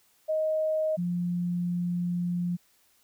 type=tone pair in turn; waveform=sine; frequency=626 / 175.67 Hz; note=D#5 / F3; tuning=+10 / +10 cents; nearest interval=octave + minor seventh; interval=2200 cents; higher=first; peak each=-24 / -26 dBFS; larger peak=first; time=0.28-0.97 / 0.97-2.57 s; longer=second; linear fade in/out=20 ms; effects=white hiss -65 dBFS RMS until 3.03 s